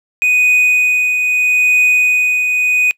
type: tone with tremolo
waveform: triangle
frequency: 2489 Hz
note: D#7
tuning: in tune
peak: -6 dBFS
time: 0.22-2.91 s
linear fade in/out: 0 ms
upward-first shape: triangle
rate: 0.78 Hz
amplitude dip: 45%
effects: noise-tail reverb RT60 0.1 s tail -24 dB re dry

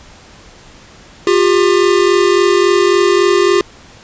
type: tone pair together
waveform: square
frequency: 355.7 / 399.3 Hz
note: F4 / G4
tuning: +32 / +32 cents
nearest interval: major second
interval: 200 cents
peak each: -12 dBFS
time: 1.27-3.61 s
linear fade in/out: 2 ms
effects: pink hiss -40 dBFS RMS until 4.03 s + resampled to 16000 Hz

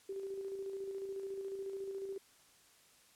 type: tone with tremolo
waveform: sine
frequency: 390 Hz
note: G4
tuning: 9 cents flat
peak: -38 dBFS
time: 0.09-2.18 s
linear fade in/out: 5 ms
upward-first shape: square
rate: 14 Hz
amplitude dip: 35%
effects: white hiss -65 dBFS RMS until 3.15 s + low-pass 11000 Hz 12 dB/octave

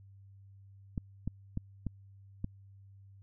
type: clicks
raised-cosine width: 5 ms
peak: -22 dBFS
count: 5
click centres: 0.978 / 1.276 / 1.574 / 1.867 / 2.444 s
effects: added 98 Hz sine -53 dBFS peak until 3.22 s

